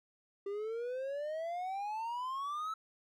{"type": "exponential sweep", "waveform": "triangle", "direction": "up", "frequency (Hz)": [393.3, 1318.5], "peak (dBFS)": -34, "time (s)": [0.46, 2.74], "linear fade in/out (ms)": 5, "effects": []}